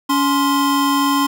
square tone pair together, 281.4 / 1046.5 Hz, C#4 / C6, +26 / 0 cents, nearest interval octave + major seventh, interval 2274 cents, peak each -17 / -18 dBFS, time 0.09-1.27 s, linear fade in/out 10 ms, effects none

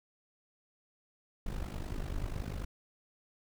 brown noise with amplitude modulation, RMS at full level -34 dBFS, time 1.46-2.65 s, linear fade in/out 5 ms, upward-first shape sine, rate 50.2 Hz, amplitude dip 80%, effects none

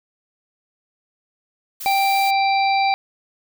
blue noise, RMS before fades -31 dBFS, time 1.8-2.31 s, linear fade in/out 10 ms
harmonic tone, 784 Hz, G5, in tune, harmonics 1 / 3 / 5 / 6, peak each -16 / -23 / -30 / -30 dBFS, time 1.86-2.94 s, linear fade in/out 0 ms
effects none

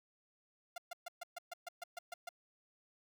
sawtooth tone bursts, 699 Hz, F5, 1 cent sharp, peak -38 dBFS, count 11, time 0.76-2.291 s, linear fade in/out 5 ms, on 21 ms, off 130 ms, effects 12-bit

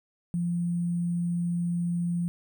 sine tone with sample-and-hold, 172.9 Hz, F3, 17 cents flat, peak -25 dBFS, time 0.34-2.28 s, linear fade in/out 0 ms, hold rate 8820 Hz, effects none

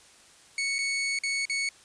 sawtooth tone with dropouts, 2217 Hz, C#7, in tune, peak -23 dBFS, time 0.58-1.69 s, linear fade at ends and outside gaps 2 ms, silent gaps 0.784-0.788 / 1.189-1.235 / 1.454-1.497 s, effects white hiss -55 dBFS RMS until 1.84 s + resampled to 22050 Hz

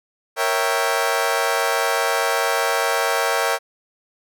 20% pulse chord, A# diminished seventh, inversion none, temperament equal, 466.2 / 554.4 / 659.3 / 784 Hz, A#4 / C#5 / E5 / G5, 0 / 0 / 0 / 0 cents, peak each -19 dBFS, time 0.36-3.59 s, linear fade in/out 50 ms, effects none

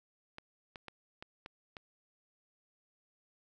clicks, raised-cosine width 0.3 ms, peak -29 dBFS, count 6, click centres 0.384 / 0.758 / 0.883 / 1.225 / 1.461 / 1.768 s, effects none

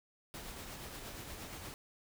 pink noise with tremolo, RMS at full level -45 dBFS, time 0.34-1.74 s, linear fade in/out 0 ms, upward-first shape triangle, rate 8.5 Hz, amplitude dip 40%, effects none

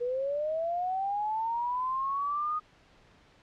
sine linear sweep, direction up, 476.3 to 1244.5 Hz, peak -28 dBFS, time 0-2.6 s, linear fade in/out 20 ms, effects pink hiss -60 dBFS RMS until 3.42 s + low-pass 4000 Hz 12 dB/octave

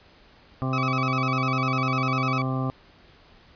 harmonic tone, 130.81 Hz, C3, in tune, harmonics 1 / 2 / 3 / 4 / 5 / 6 / 8 / 9, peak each -26 / -29 / -39 / -38 / -38 / -38 / -39 / -35 dBFS, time 0.62-2.7 s, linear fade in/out 0 ms
30% pulse tone with vibrato, 1209 Hz, D6, 50 cents sharp, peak -23 dBFS, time 0.73-2.42 s, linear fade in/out 2 ms, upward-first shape square, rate 10 Hz, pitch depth 100 cents each way
effects pink hiss -54 dBFS RMS until 3.55 s + resampled to 11025 Hz

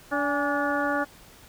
harmonic tone with a mistuned harmonic, 288.6 Hz, D4, 30 cents flat, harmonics 1 / 2 / 3 / 4 / 5 / 6, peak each -29 / -29 / -31 / -32 / -29 / -34 dBFS, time 0.11-1.05 s, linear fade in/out 20 ms, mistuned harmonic 3, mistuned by -69 cents, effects pink hiss -51 dBFS RMS until 1.48 s

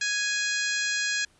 harmonic tone, 830.6 Hz, G#5, in tune, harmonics 2 / 3 / 4 / 5 / 6 / 7 / 8 / 9, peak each -28 / -33 / -36 / -34 / -37 / -39 / -35 / -37 dBFS, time 0.01-1.25 s, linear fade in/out 5 ms, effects pink hiss -62 dBFS RMS until 1.39 s + resampled to 24000 Hz

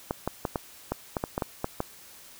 clicks, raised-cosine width 1 ms, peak -13 dBFS, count 11, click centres 0.109 / 0.276 / 0.452 / 0.558 / 0.92 / 1.168 / 1.239 / 1.379 / 1.422 / 1.644 / 1.804 s, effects white hiss -50 dBFS RMS until 2.39 s

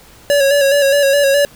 square tone with vibrato, 561 Hz, C#5, 21 cents sharp, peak -10 dBFS, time 0.3-1.45 s, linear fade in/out 0 ms, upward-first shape square, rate 4.8 Hz, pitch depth 37 cents each way, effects pink hiss -43 dBFS RMS until 1.55 s

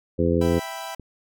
harmonic tone, 85 Hz, F2, 46 cents flat, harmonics 1 / 2 / 3 / 4 / 5 / 6, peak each -25 / -25 / -25 / -25 / -25 / -25 dBFS, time 0.18-0.6 s, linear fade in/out 20 ms
sawtooth chord, E minor, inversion none, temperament equal, 659.3 / 784 / 987.8 Hz, E5 / G5 / B5, 0 / 0 / 0 cents, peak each -32 dBFS, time 0.41-0.95 s, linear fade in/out 5 ms
click, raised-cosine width 3 ms, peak -27 dBFS, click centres 0.997 s
effects none

